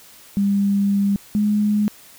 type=tone pair in turn; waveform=sine; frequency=200 / 209 Hz; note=G3 / G#3; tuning=+35 / +11 cents; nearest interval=minor second; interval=76 cents; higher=second; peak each=-15 dBFS; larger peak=neither; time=0.37-1.16 / 1.35-1.88 s; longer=first; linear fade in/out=0 ms; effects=white hiss -46 dBFS RMS until 2.18 s